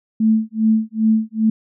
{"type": "tone with tremolo", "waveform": "sine", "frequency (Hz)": 220, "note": "A3", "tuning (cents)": 0, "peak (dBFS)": -10, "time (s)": [0.2, 1.5], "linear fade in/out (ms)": 5, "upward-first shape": "sine", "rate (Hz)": 2.5, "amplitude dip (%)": 100, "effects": []}